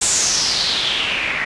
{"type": "noise with low-pass filter sweep", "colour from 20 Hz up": "white", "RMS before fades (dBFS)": -19, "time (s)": [0.01, 1.45], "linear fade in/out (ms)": 10, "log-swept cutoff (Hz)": [7900, 2000], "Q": 4.6, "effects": ["resampled to 24000 Hz"]}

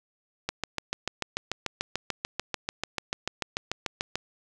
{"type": "click train", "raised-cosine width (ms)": 0.2, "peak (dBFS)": -11, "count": 26, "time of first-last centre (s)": [0.49, 4.156], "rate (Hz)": 6.82, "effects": []}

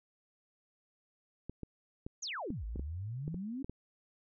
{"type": "clicks", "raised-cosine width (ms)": 3, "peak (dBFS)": -28, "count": 10, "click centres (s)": [1.496, 1.633, 2.065, 2.504, 2.759, 2.795, 3.279, 3.344, 3.645, 3.696]}
{"type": "exponential two-way sweep", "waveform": "sine", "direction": "down then up", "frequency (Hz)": [7170, 51.3, 283.1], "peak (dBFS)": -37, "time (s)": [2.22, 3.63], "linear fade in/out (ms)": 10, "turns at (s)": 2.65}
{"effects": []}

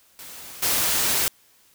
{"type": "noise with level steps", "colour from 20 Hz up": "white", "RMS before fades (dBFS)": [-40, -22], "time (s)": [0.19, 1.28], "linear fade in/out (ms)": 0, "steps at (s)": 0.62, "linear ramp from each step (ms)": 10, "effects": ["white hiss -58 dBFS RMS until 1.74 s"]}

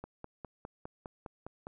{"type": "click train", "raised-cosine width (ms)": 1, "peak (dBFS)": -28, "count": 9, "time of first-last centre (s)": [0.04, 1.669], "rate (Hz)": 4.91, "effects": []}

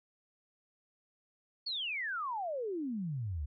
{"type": "exponential sweep", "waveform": "sine", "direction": "down", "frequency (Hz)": [4542, 67.1], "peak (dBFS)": -34, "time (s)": [1.66, 3.46], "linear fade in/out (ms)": 10, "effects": []}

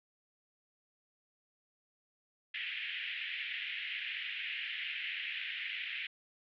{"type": "band-pass noise", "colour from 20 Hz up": "white", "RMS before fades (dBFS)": -40, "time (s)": [2.54, 6.07], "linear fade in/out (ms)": 5, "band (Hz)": [1800, 3100], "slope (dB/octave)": 48, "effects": []}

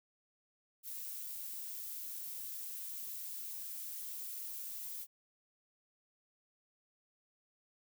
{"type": "noise", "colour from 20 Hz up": "violet", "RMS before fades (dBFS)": -44, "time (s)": [0.83, 5.07], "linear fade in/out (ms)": 50, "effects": []}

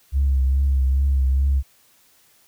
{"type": "tone with vibrato", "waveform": "sine", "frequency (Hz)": 67.5, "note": "C#2", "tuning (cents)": -45, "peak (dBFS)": -14, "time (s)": [0.12, 1.63], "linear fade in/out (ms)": 50, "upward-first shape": "triangle", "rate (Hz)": 2.4, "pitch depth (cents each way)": 53, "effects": ["tanh soft clip ceiling -12 dBFS", "white hiss -57 dBFS RMS until 2.47 s"]}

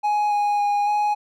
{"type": "tone with pitch steps", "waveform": "triangle", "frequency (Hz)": [835, 825, 820, 834], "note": ["G#5", "G#5", "G#5", "G#5"], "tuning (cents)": [9, -12, -22, 7], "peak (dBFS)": -16, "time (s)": [0.03, 1.15], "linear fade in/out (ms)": 20, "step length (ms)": 280, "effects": []}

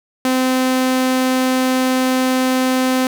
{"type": "tone", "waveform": "sawtooth", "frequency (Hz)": 257.8, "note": "C4", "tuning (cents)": -26, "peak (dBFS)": -10, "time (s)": [0.25, 3.07], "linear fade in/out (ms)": 2, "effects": []}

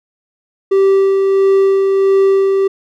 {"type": "tone with tremolo", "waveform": "triangle", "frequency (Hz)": 389.3, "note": "G4", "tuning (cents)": -12, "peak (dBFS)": -5, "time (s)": [0.71, 2.68], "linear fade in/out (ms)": 10, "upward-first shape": "sine", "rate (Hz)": 1.5, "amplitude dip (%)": 30, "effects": []}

